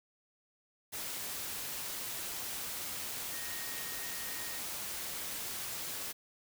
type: tone in noise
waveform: sine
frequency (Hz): 1864.7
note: A#6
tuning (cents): 0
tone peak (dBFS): -48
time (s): 3.32-4.6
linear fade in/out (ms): 20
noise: white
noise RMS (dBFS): -40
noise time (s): 0.92-6.13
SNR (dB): -11
effects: none